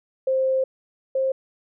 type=tone pair in turn; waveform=sine; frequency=526 / 530.3 Hz; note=C5 / C5; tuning=+9 / +23 cents; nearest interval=unison; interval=14 cents; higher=second; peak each=-18 / -19 dBFS; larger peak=first; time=0.27-0.64 / 1.15-1.32 s; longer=first; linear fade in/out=5 ms; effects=none